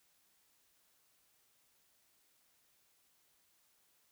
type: silence
effects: white hiss -73 dBFS RMS until 4.11 s